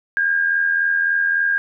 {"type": "tone with amplitude modulation", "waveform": "sine", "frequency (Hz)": 1616, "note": "G#6", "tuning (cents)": -48, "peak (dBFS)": -13, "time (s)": [0.17, 1.58], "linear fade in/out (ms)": 0, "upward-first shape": "sine", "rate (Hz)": 83.6, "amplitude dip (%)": 50, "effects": []}